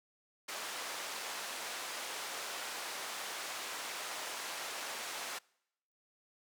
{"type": "band-pass noise", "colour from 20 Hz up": "pink", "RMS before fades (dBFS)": -42, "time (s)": [0.48, 5.39], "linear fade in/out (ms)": 10, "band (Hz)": [690, 10000], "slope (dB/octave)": 12, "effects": ["noise-tail reverb RT60 0.8 s tail -26 dB re dry"]}